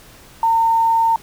sine tone with quantisation, 910 Hz, A#5, 42 cents flat, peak -12 dBFS, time 0.43-1.16 s, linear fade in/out 2 ms, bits 7, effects pink hiss -44 dBFS RMS until 1.22 s

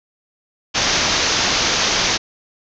white low-pass noise, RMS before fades -18 dBFS, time 0.74-2.18 s, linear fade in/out 20 ms, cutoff 6500 Hz, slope 96 dB/octave, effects none

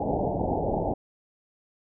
white low-pass noise, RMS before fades -27 dBFS, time 0-0.94 s, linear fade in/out 5 ms, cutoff 850 Hz, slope 96 dB/octave, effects none

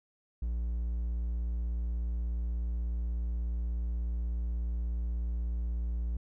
triangle tone, 58.27 Hz, A#1, in tune, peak -28 dBFS, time 0.42-6.17 s, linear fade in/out 5 ms, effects none

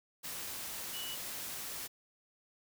sine tone in noise, 2945 Hz, F#7, 9 cents flat, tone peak -42 dBFS, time 0.93-1.16 s, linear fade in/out 20 ms, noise white, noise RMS -42 dBFS, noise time 0.23-1.88 s, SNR -3 dB, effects none

